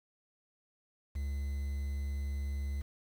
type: tone with quantisation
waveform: triangle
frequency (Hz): 70.2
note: C#2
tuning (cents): +22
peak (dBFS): -31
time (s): 1.15-2.82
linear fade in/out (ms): 10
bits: 9
effects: none